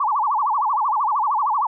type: tone with vibrato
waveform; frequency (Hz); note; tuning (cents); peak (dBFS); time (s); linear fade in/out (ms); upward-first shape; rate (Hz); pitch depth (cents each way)
sine; 987.8; B5; 0; -17; 0-1.67; 5; sine; 13; 290
effects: none